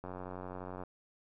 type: click train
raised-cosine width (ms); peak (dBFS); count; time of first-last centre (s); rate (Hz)
1; -29; 74; 0.04-0.836; 91.7
effects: none